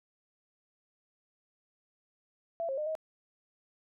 sine tone with pitch steps, 670 / 538 / 607 / 632 Hz, E5 / C5 / D#5 / D#5, +28 / +48 / -43 / +27 cents, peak -31 dBFS, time 2.6-2.952 s, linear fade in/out 0 ms, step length 88 ms, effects none

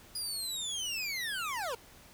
25% pulse linear sweep, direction down, 4951 to 440 Hz, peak -30 dBFS, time 0.15-1.75 s, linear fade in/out 5 ms, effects pink hiss -56 dBFS RMS until 2.13 s

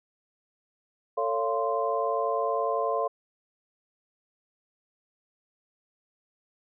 sine tone cluster, 447.2 / 559 / 689 / 1043 Hz, A4 / C#5 / F5 / C6, +28 / +14 / -24 / -6 cents, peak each -30 dBFS, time 1.17-3.08 s, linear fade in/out 10 ms, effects none

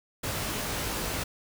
pink noise with comb filter, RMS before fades -32 dBFS, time 0.23-1.24 s, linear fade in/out 10 ms, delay 19 ms, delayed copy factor +1, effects none

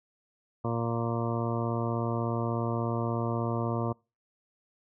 harmonic tone, 116.54 Hz, A#2, in tune, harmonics 1 / 2 / 3 / 4 / 5 / 6 / 8 / 9 / 10, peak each -31 / -34 / -36 / -37 / -38 / -39 / -40 / -41 / -41 dBFS, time 0.64-3.93 s, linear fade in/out 10 ms, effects noise-tail reverb RT60 0.3 s tail -26 dB re dry

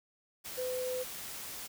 sine tone in noise, 506 Hz, B4, 42 cents sharp, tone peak -33 dBFS, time 0.57-1.04 s, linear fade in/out 20 ms, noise white, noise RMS -43 dBFS, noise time 0.44-1.68 s, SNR +7 dB, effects none

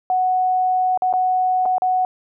sine tone with dropouts, 740 Hz, F#5, in tune, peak -15 dBFS, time 0.1-2.05 s, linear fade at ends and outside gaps 1 ms, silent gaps 0.975-1.021 / 1.128-1.137 / 1.655-1.659 / 1.782-1.82 s, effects none

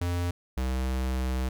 square tone pair in turn, 87.7 / 64.35 Hz, F2 / C2, +8 / -28 cents, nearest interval perfect fourth, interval 536 cents, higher first, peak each -27 dBFS, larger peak neither, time 0.01-0.31 / 0.57-1.49 s, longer second, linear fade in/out 5 ms, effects none

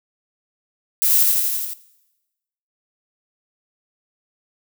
violet noise with echo, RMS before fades -17 dBFS, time 1.02-1.23 s, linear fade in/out 0 ms, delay 84 ms, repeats 6, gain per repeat -2 dB, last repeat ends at 1.734 s, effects noise-tail reverb RT60 1.0 s tail -19 dB re dry

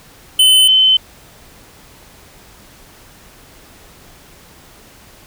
square / sine tone pair in turn, 3041 / 3060 Hz, F#7 / G7, +47 / -42 cents, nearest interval unison, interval 11 cents, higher second, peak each -7 dBFS, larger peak neither, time 0.39-0.68 / 0.68-0.97 s, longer neither, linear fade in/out 5 ms, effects pink hiss -43 dBFS RMS until 5.26 s

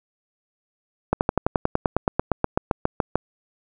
slowing click train, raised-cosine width 1 ms, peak -4 dBFS, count 19, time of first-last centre 1.13-3.156 s, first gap 79 ms, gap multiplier 1.04, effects none

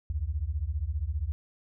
sine beating tone pair, 67.4 / 82.4 Hz, C#2 / E2, -48 / 0 cents, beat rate 15 Hz, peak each -31 dBFS, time 0.1-1.32 s, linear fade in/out 0 ms, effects none

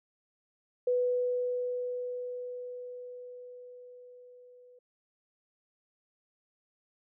sine tone with level ramp, 494.8 Hz, B4, 3 cents sharp, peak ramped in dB -24 to -54 dBFS, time 0.87-4.79 s, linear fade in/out 5 ms, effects none

